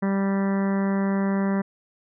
harmonic tone, 196 Hz, G3, in tune, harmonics 1 / 2 / 3 / 4 / 5 / 6 / 7 / 8 / 9 / 10, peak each -21 / -31 / -33 / -39 / -36 / -40 / -42 / -42 / -41 / -42 dBFS, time 0.02-1.62 s, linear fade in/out 10 ms, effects none

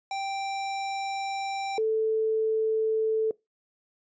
square / sine tone pair in turn, 784 / 440 Hz, G5 / A4, 0 / 0 cents, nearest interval minor seventh, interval 1000 cents, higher first, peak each -30 / -22 dBFS, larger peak second, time 0.11-1.78 / 1.78-3.31 s, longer first, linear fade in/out 2 ms, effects noise-tail reverb RT60 0.2 s tail -22 dB re dry + resampled to 16000 Hz

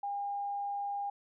sine tone, 807 Hz, G#5, 50 cents flat, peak -33 dBFS, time 0.03-1.1 s, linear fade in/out 5 ms, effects none

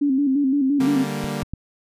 sine tone with vibrato, 275.5 Hz, C#4, 11 cents flat, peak -16 dBFS, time 0.01-1.04 s, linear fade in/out 10 ms, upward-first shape square, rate 5.8 Hz, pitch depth 71 cents each way
sawtooth chord, G minor, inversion second, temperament equal, 146.83 / 196 / 233.1 Hz, D3 / G3 / Bb3, 0 / 0 / 0 cents, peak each -25 dBFS, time 0.8-1.43 s, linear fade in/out 5 ms
clicks, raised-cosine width 5 ms, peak -19 / -20 / -17 dBFS, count 3, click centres 1.242 / 1.43 / 1.536 s
effects resampled to 32000 Hz

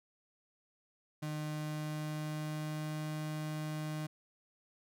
35% pulse tone with pitch glide, 152.3 to 153.89 Hz, D#3 to D#3, -37 to -19 cents, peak -35 dBFS, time 1.22-4.07 s, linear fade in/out 10 ms, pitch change +18 cents, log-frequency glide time 1.43-3.11 s, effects none

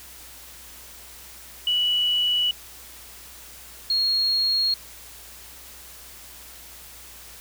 sine tone pair in turn, 2946 / 4284 Hz, F#7 / C8, -8 / +40 cents, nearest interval tritone, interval 648 cents, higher second, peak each -19 dBFS, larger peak neither, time 1.67-2.51 / 3.9-4.74 s, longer neither, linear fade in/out 2 ms, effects added 60 Hz sine -52 dBFS peak until 7.4 s + white hiss -44 dBFS RMS until 7.4 s

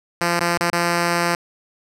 5% pulse tone with dropouts, 172.2 Hz, F3, 24 cents flat, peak -6 dBFS, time 0.21-1.35 s, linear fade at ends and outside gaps 2 ms, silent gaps 0.394-0.407 / 0.576-0.608 / 0.702-0.728 s, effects low-pass 11000 Hz 12 dB/octave

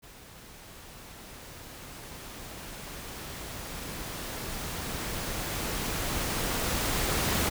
pink noise with level ramp, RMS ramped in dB -50 to -27 dBFS, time 0.02-7.5 s, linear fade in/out 20 ms, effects none

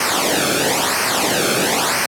pink noise with flanger, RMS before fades -17 dBFS, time 0-2.06 s, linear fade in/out 5 ms, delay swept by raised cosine 0.27 to 1.05 ms, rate 1 Hz, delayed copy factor -0.7, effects high-pass 150 Hz 12 dB/octave + low-pass 12000 Hz 12 dB/octave

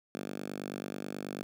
5% pulse tone with high-pass filter, 49.25 Hz, G1, 9 cents sharp, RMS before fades -40 dBFS, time 0.15-1.43 s, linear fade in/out 0 ms, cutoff 210 Hz, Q 1.8, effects none

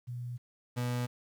sine / 35% pulse tone pair in turn, 122 / 122.7 Hz, B2 / B2, -21 / -11 cents, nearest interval unison, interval 10 cents, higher second, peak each -36 / -29 dBFS, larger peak second, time 0.07-0.38 / 0.76-1.07 s, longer neither, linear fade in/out 20 ms, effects 11-bit

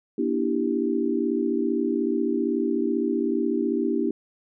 sine chord, E half-diminished seventh, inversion second, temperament equal with one note detuned, 239.2 / 293.7 / 329.6 / 392 Hz, Bb3 / D4 / E4 / G4, +45 / 0 / 0 / 0 cents, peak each -27 dBFS, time 0.18-4.11 s, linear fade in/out 5 ms, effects none

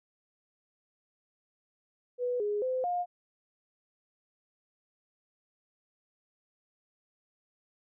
sine tone with pitch steps, 492.7 / 414.7 / 513 / 710 Hz, B4 / G#4 / C5 / F5, -4 / -3 / -34 / +28 cents, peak -28 dBFS, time 2.18-3.06 s, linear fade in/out 50 ms, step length 220 ms, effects none

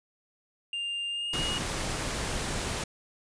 triangle tone with pitch glide, 2800 to 2879 Hz, F7 to F#7, +4 to -48 cents, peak -29 dBFS, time 0.73-1.58 s, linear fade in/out 2 ms, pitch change +48 cents, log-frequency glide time 1.1-1.45 s
pink noise, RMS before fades -32 dBFS, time 1.33-2.84 s, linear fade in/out 5 ms
effects resampled to 22050 Hz

